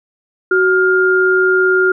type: tone pair together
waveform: sine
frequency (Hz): 373.1 / 1408.6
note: F#4 / F6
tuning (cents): +14 / +14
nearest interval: octave + major seventh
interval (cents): 2300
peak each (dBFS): -12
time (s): 0.51-1.92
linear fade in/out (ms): 5
effects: none